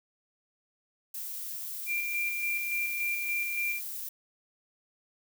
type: noise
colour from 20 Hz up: violet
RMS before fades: -38 dBFS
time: 1.14-4.09 s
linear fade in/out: 5 ms
type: tone with tremolo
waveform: sine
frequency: 2378 Hz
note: D7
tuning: 21 cents sharp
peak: -28 dBFS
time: 1.86-3.81 s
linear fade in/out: 50 ms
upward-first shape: square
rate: 3.5 Hz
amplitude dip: 35%
effects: none